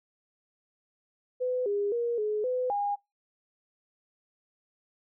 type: tone with pitch steps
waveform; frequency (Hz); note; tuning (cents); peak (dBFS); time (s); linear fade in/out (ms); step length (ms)
sine; 503 / 407.1 / 473.1 / 424 / 504 / 814; B4 / G#4 / A#4 / G#4 / B4 / G#5; +32 / -35 / +26 / +36 / +35 / -35; -26; 1.4-2.96; 20; 260
effects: noise-tail reverb RT60 0.2 s tail -24 dB re dry